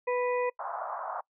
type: harmonic tone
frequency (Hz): 493.9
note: B4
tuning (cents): 0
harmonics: 1 / 2 / 4 / 5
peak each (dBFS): -27 / -33 / -39 / -41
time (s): 0.07-0.5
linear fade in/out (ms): 10
type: band-pass noise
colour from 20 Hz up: pink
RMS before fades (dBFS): -36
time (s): 0.59-1.21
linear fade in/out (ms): 5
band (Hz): 650 to 1300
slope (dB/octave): 48
effects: noise-tail reverb RT60 0.1 s tail -24 dB re dry